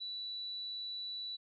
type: tone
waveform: sine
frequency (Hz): 3951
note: B7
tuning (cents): 0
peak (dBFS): -39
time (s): 0-1.37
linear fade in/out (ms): 20
effects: none